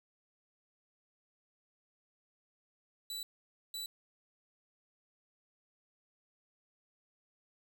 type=tone bursts at uneven times; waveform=sawtooth; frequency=3954 Hz; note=B7; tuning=1 cent sharp; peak=-36 dBFS; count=2; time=3.1-3.23 / 3.74-3.86 s; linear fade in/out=2 ms; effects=none